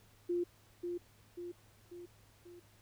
sine tone with echo, 350 Hz, F4, 4 cents sharp, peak -31 dBFS, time 0.29-0.44 s, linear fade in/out 10 ms, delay 540 ms, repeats 4, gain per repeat -5 dB, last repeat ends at 2.6 s, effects added 104 Hz sine -66 dBFS peak until 2.81 s + pink hiss -66 dBFS RMS until 2.81 s

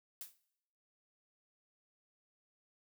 blue noise with exponential decay, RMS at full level -42 dBFS, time 0.21-0.38 s, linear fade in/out 2 ms, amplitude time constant 36 ms, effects noise-tail reverb RT60 0.8 s tail -20 dB re dry

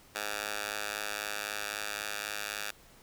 10% pulse tone with high-pass filter sweep, 103.83 Hz, G#2, in tune, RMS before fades -37 dBFS, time 0.15-2.71 s, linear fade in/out 5 ms, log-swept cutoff 1000 to 1500 Hz, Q 0.75, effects pink hiss -58 dBFS RMS until 3.02 s

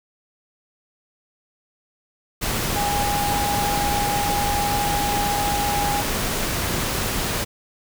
sine tone in noise, 818 Hz, G#5, 26 cents flat, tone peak -22 dBFS, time 2.75-6.02 s, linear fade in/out 20 ms, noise pink, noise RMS -24 dBFS, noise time 2.41-7.45 s, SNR -1 dB, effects none

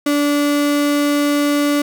35% pulse tone, 290 Hz, D4, 22 cents flat, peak -12 dBFS, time 0.06-1.82 s, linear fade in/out 5 ms, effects none

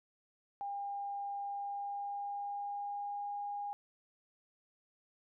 sine tone with pitch glide, 804 to 815.2 Hz, G5 to G#5, +44 to -32 cents, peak -37 dBFS, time 0.61-3.73 s, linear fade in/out 0 ms, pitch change +24 cents, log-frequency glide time 1.42-3.33 s, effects none

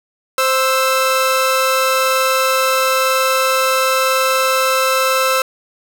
sawtooth tone pair together, 523.2 / 1318.5 Hz, C5 / E6, 0 / 0 cents, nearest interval octave + major third, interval 1600 cents, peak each -12 dBFS, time 0.38-5.42 s, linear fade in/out 2 ms, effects none

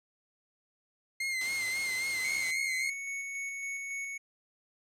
40% pulse tone with vibrato, 2100 Hz, C7, 6 cents sharp, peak -30 dBFS, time 1.2-2.9 s, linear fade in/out 5 ms, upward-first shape sine, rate 3.7 Hz, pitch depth 47 cents each way
white noise, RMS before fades -42 dBFS, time 1.41-2.51 s, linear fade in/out 2 ms
square tone with tremolo, 2217 Hz, C#7, in tune, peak -35 dBFS, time 2.24-4.18 s, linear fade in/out 10 ms, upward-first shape square, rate 3.6 Hz, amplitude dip 25%
effects low-pass 10000 Hz 12 dB/octave

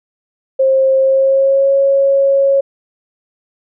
sine tone with pitch glide, 532 to 549.8 Hz, C5 to C#5, +29 to -14 cents, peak -8 dBFS, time 0.59-2.61 s, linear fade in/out 10 ms, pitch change +57 cents, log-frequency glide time 0.99-1.73 s, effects none

